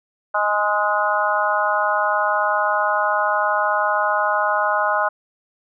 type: harmonic tone with a mistuned harmonic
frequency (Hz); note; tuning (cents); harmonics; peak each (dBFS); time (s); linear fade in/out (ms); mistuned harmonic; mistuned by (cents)
207.7; G#3; 0; 3 / 4 / 5 / 6 / 7; -23 / -23 / -23 / -23 / -23; 0.34-5.09; 10; 6; +18
effects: none